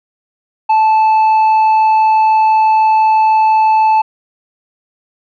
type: tone with tanh clipping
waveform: sine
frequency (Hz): 874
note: A5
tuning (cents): -12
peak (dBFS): -8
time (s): 0.69-4.02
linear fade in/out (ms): 10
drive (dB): 4
effects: none